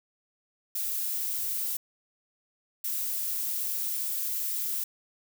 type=noise bursts at uneven times; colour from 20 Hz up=violet; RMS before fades=-31 dBFS; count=2; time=0.75-1.77 / 2.84-4.84 s; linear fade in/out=5 ms; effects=none